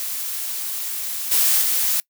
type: noise with level steps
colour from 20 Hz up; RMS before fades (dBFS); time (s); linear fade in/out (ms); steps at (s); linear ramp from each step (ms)
blue; -27 / -17 / -20; 0-2; 0; 1.31 / 1.61; 10
effects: noise-tail reverb RT60 0.1 s tail -25 dB re dry